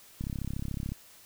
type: click train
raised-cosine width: 5 ms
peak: -22 dBFS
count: 25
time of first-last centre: 0.21-0.92 s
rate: 33.8 Hz
effects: white hiss -55 dBFS RMS until 1.25 s